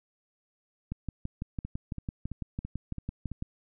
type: two click trains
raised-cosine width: 5 ms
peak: -21 / -24 dBFS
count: 16 / 6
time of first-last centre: 0.92-3.424 / 1.65-3.317 s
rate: 5.99 / 3 Hz
effects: none